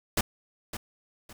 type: noise with echo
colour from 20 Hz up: pink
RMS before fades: -25 dBFS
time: 0.17-0.21 s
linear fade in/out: 5 ms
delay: 560 ms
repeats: 2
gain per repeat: -11 dB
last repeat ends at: 1.33 s
effects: none